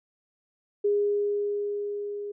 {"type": "tone with level ramp", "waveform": "sine", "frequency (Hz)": 410, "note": "G#4", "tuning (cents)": -22, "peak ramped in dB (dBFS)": [-20, -32], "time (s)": [0.84, 2.32], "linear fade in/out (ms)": 10, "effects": []}